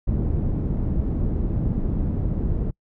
pink low-pass noise, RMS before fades -23 dBFS, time 0.07-2.71 s, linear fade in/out 10 ms, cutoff 240 Hz, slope 12 dB/octave, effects noise-tail reverb RT60 0.1 s tail -25 dB re dry

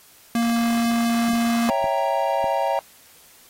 square tone, 233.1 Hz, A#3, in tune, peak -19 dBFS, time 0.35-1.7 s, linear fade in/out 2 ms
clicks, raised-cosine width 3 ms, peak -24 dBFS, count 3, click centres 1.335 / 1.842 / 2.442 s
triangle chord, C# diminished seventh, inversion none, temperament equal, 554.4 / 659.3 / 784 / 932.3 Hz, C#5 / E5 / G5 / Bb5, 0 / 0 / 0 / 0 cents, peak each -23 dBFS, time 1.69-2.79 s, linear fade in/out 0 ms
effects white hiss -51 dBFS RMS until 3.49 s + AAC 48 kbps

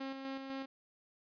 sawtooth tone with tremolo, 269.1 Hz, C4, 49 cents sharp, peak -35 dBFS, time 0-0.66 s, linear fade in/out 10 ms, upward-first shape square, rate 4 Hz, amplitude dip 40%, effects resampled to 11025 Hz

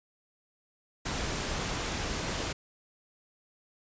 pink noise, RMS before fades -33 dBFS, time 1.05-2.53 s, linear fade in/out 10 ms, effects resampled to 16000 Hz

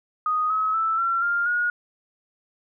sine tone with pitch steps, 1244.5 / 1281.7 / 1320 / 1359.5 / 1400.1 / 1442 Hz, D#6 / E6 / E6 / F6 / F6 / F#6, 0 / -49 / +2 / -47 / +4 / -45 cents, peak -20 dBFS, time 0.26-1.7 s, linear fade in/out 2 ms, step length 240 ms, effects none

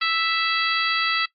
harmonic tone, 659.3 Hz, E5, in tune, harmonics 2 / 3 / 4 / 5 / 6 / 7, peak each -24 / -26 / -27 / -28 / -29 / -29 dBFS, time 0.01-1.26 s, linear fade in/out 10 ms, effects noise-tail reverb RT60 0.1 s tail -18 dB re dry + MP3 32 kbps

